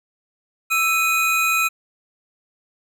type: tone pair together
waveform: square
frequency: 1321.4 / 2489 Hz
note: E6 / D#7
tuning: +4 / 0 cents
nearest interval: major seventh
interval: 1096 cents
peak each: -22 / -19 dBFS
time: 0.7-1.69 s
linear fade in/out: 20 ms
effects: none